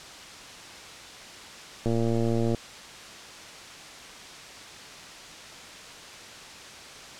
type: click train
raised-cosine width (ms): 2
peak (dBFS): -14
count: 80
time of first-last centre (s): 1.86-2.547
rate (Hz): 115
effects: white hiss -43 dBFS RMS until 7.19 s + low-pass 6000 Hz 12 dB/octave